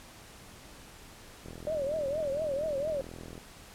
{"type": "click train", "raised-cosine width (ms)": 2, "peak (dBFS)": -31, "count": 81, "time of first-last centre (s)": [1.46, 3.378], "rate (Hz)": 41.7}
{"type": "tone with vibrato", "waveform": "sine", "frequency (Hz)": 587.3, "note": "D5", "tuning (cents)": 0, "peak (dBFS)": -29, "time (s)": [1.67, 3.01], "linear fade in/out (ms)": 0, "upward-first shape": "triangle", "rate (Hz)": 4.3, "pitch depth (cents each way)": 180}
{"effects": ["pink hiss -51 dBFS RMS until 3.74 s", "low-pass 12000 Hz 12 dB/octave"]}